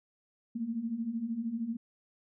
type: beating tone pair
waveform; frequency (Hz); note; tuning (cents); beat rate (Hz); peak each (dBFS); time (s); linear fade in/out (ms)
sine; 220 / 233; A3 / A#3; 0 / -1; 13; -38 / -33; 0.55-1.77; 10
effects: none